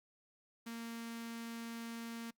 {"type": "tone with notch filter", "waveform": "sawtooth", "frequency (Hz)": 230.8, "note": "A#3", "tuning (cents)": -17, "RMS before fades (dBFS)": -45, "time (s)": [0.66, 2.31], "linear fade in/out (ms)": 10, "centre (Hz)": 580, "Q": 0.86, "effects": ["noise-tail reverb RT60 0.1 s tail -24 dB re dry", "Opus 48 kbps"]}